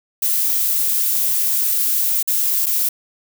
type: noise with dropouts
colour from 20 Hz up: violet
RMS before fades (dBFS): -18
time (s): 0.22-2.89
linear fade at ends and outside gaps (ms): 5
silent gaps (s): 2.228-2.275 / 2.66-2.665
effects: none